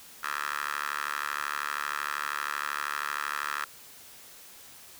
10% pulse tone with high-pass filter, 72.8 Hz, D2, 15 cents flat, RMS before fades -33 dBFS, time 0.23-3.65 s, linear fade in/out 5 ms, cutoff 1400 Hz, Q 9.3, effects white hiss -50 dBFS RMS until 4.99 s

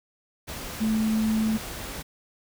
sine tone in noise, 219.2 Hz, A3, 6 cents flat, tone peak -21 dBFS, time 0.8-1.58 s, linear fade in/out 20 ms, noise pink, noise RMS -36 dBFS, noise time 0.47-2.03 s, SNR +12 dB, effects none

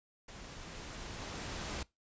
pink noise with level ramp, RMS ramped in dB -50 to -39 dBFS, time 0.28-1.83 s, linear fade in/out 5 ms, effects noise-tail reverb RT60 0.2 s tail -22 dB re dry + resampled to 16000 Hz

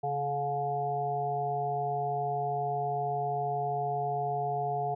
harmonic tone with a mistuned harmonic, 142.5 Hz, C#3, 48 cents sharp, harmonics 1 / 3 / 5 / 6, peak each -37 / -36 / -30 / -40 dBFS, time 0.03-4.95 s, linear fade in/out 10 ms, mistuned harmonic 1, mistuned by -40 cents, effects none

